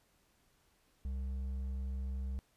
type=tone with hard clipping; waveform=triangle; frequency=66.1 Hz; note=C2; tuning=18 cents sharp; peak=-37 dBFS; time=1.05-2.39 s; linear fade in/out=0 ms; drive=8 dB; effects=pink hiss -72 dBFS RMS until 2.56 s + resampled to 32000 Hz